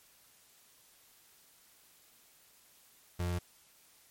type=tone; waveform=35% pulse; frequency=88 Hz; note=F2; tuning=14 cents sharp; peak=-30 dBFS; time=3.19-3.39 s; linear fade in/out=10 ms; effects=white hiss -63 dBFS RMS until 4.1 s + MP3 64 kbps